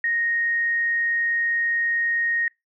sine tone, 1864.7 Hz, A#6, in tune, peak -20 dBFS, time 0.04-2.48 s, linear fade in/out 2 ms, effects noise-tail reverb RT60 0.2 s tail -25 dB re dry

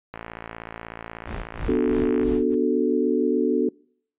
click train, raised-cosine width 0.5 ms, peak -19 dBFS, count 119, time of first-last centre 0.14-2.232 s, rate 56.4 Hz
brown noise with tremolo, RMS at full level -30 dBFS, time 1.26-2.55 s, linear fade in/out 10 ms, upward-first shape sine, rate 3.1 Hz, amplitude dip 100%
sine chord, B minor seventh, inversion none, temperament equal, 246.9 / 293.7 / 370 / 440 Hz, B3 / D4 / F#4 / A4, 0 / 0 / 0 / 0 cents, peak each -24 dBFS, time 1.68-3.69 s, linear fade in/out 5 ms
effects noise-tail reverb RT60 0.6 s tail -26 dB re dry + resampled to 8000 Hz

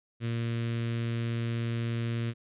sawtooth tone with notch filter, 116.5 Hz, A#2, 1 cent flat, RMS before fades -31 dBFS, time 0.2-2.34 s, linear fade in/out 50 ms, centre 820 Hz, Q 0.57, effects resampled to 8000 Hz

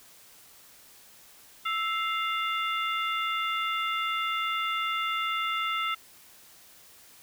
harmonic tone with a mistuned harmonic, 699 Hz, F5, 1 cent sharp, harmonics 2 / 3 / 4 / 5, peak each -29 / -33 / -35 / -37 dBFS, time 1.65-5.95 s, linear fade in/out 10 ms, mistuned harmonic 2, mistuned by -100 cents, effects white hiss -54 dBFS RMS until 7.22 s

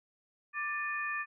sine tone cluster, 1177 / 1776 / 2461 Hz, D6 / A6 / D#7, +3 / +16 / -20 cents, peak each -38 / -35 / -39 dBFS, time 0.53-1.26 s, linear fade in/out 50 ms, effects none

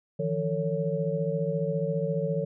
sine tone cluster, 155.6 / 170.2 / 449.6 / 559 Hz, D#3 / F3 / A4 / C#5, 0 / -44 / +37 / +14 cents, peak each -31 dBFS, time 0.19-2.45 s, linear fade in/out 10 ms, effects none

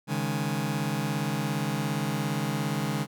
sawtooth chord, C# suspended second, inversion none, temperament just, 138.59 / 155.92 / 207.9 Hz, C#3 / D#3 / G#3, 0 / +4 / +2 cents, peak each -27 dBFS, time 0.07-3.07 s, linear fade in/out 50 ms, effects none

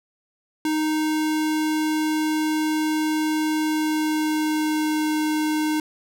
square tone with pitch glide, 310 to 307.5 Hz, D#4 to D#4, -6 to -20 cents, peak -21 dBFS, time 0.65-5.8 s, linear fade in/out 2 ms, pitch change -14 cents, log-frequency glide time 3.63-5.11 s, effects none

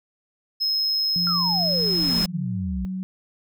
triangle tone, 5150 Hz, E8, 41 cents flat, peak -19 dBFS, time 0.6-2.26 s, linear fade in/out 20 ms
pink noise with exponential growth, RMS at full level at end -29 dBFS, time 0.97-2.26 s, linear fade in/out 5 ms, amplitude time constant 280 ms
sine tone with pitch glide, 174.61 to 187.14 Hz, F3 to F#3, 0 to +20 cents, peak -26 dBFS, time 1.16-3.03 s, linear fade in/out 0 ms, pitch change +120 cents, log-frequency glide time 2.2-2.62 s
sine exponential sweep, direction down, 1399 to 58.7 Hz, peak -27 dBFS, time 1.27-2.85 s, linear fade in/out 0 ms
effects none

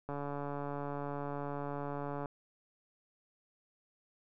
click train, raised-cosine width 1 ms, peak -26 dBFS, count 311, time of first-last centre 0.09-2.258 s, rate 143 Hz, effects none

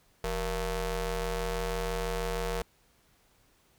sawtooth ring-modulated tone, 212.9 Hz, G#3, 43 cents sharp, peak -23 dBFS, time 0.24-2.62 s, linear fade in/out 2 ms, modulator 256 Hz, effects pink hiss -66 dBFS RMS until 3.78 s

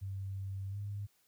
sine tone with pitch glide, 97.1 to 101.57 Hz, G2 to G#2, -16 to -38 cents, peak -37 dBFS, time 0.01-1.07 s, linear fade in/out 20 ms, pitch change +78 cents, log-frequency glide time 0.7-0.77 s, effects white hiss -72 dBFS RMS until 1.27 s

